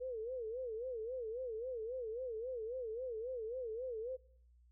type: tone with vibrato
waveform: sine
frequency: 475.8 Hz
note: A#4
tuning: 35 cents sharp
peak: -39 dBFS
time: 0-4.17 s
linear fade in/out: 20 ms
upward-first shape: sine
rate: 3.7 Hz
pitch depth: 160 cents each way
effects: noise-tail reverb RT60 0.6 s tail -22 dB re dry + added 60 Hz sine -63 dBFS peak until 4.71 s